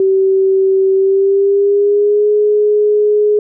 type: tone with pitch glide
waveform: sine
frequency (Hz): 384.1 to 418.9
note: G4 to G#4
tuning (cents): -35 to +15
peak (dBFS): -8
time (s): 0-3.39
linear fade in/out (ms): 2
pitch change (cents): +150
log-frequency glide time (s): 0.94-2.29
effects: none